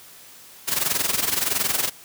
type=noise with amplitude modulation; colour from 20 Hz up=white; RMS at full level=-20 dBFS; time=0.67-1.9 s; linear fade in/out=20 ms; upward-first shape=sine; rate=21.5 Hz; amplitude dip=75%; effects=white hiss -46 dBFS RMS until 2.04 s + high-pass 60 Hz 12 dB/octave